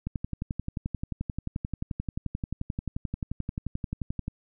click train, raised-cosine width 5 ms, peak -18 dBFS, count 49, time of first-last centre 0.07-4.281 s, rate 11.4 Hz, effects none

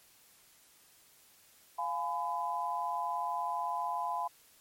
sine chord, F diminished, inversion none, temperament just, 698.5 / 838.1 / 1005.8 Hz, F5 / Ab5 / Cb6, 0 / +16 / +31 cents, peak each -38 / -37 / -34 dBFS, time 1.78-4.28 s, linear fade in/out 10 ms, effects white hiss -62 dBFS RMS until 4.6 s + MP3 64 kbps

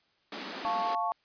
pink high-pass noise, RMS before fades -39 dBFS, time 0.32-0.95 s, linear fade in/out 2 ms, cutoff 190 Hz, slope 96 dB/octave
sine chord, F augmented, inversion none, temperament equal, 698.5 / 880 / 1108.7 Hz, F5 / A5 / C#6, 0 / 0 / 0 cents, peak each -32 dBFS, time 0.65-1.12 s, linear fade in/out 0 ms
effects white hiss -70 dBFS RMS until 1.24 s + resampled to 11025 Hz

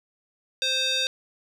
square tone with band-pass filter, 523.3 Hz, C5, in tune, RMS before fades -25 dBFS, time 0.62-1.07 s, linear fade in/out 0 ms, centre 3900 Hz, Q 3.4, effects none

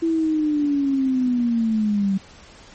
sine linear sweep, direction down, 332.2 to 190.9 Hz, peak -17 dBFS, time 0.02-2.18 s, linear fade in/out 10 ms, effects pink hiss -46 dBFS RMS until 2.74 s + MP3 32 kbps

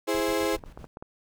35% pulse chord, E augmented, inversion none, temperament equal, 329.6 / 415.3 / 523.3 Hz, E4 / G#4 / B#4, 0 / 0 / 0 cents, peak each -27 dBFS, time 0.07-0.57 s, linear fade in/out 20 ms
brown noise with tremolo, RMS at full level -43 dBFS, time 0.14-0.87 s, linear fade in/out 0 ms, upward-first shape square, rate 7.7 Hz, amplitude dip 65%
clicks, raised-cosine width 1 ms, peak -26 dBFS, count 5, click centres 0.638 / 0.775 / 0.843 / 0.971 / 1.025 s
effects none

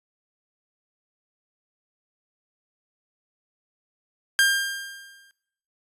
sawtooth tone with exponential decay, 1600 Hz, G6, 35 cents sharp, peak -11 dBFS, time 4.39-5.31 s, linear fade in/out 0 ms, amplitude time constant 200 ms, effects noise-tail reverb RT60 0.8 s tail -18 dB re dry + resampled to 32000 Hz

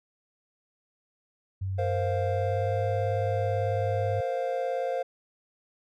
sine tone with pitch glide, 95.5 to 101.12 Hz, G2 to G#2, -45 to -46 cents, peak -28 dBFS, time 1.61-4.21 s, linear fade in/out 10 ms, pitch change +99 cents, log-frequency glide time 2.2-2.83 s
triangle chord, Bb suspended second, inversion none, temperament just, 466.2 / 524.4 / 699.2 Hz, Bb4 / C5 / F5, 0 / +4 / +2 cents, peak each -33 / -27 / -30 dBFS, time 1.78-5.03 s, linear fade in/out 10 ms
effects none

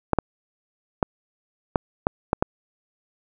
clicks, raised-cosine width 1 ms, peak -4 dBFS, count 7, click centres 0.133 / 0.187 / 1.028 / 1.758 / 2.069 / 2.331 / 2.425 s, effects none

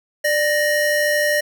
square tone pair together, 592.4 / 1870 Hz, D5 / A#6, +15 / +5 cents, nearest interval octave + minor sixth, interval 1990 cents, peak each -19 / -20 dBFS, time 0.24-1.41 s, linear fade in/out 10 ms, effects none

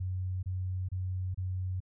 sine tone bursts, 92.5 Hz, F#2, in tune, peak -31 dBFS, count 4, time 0-1.804 s, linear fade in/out 10 ms, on 430 ms, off 28 ms, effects none

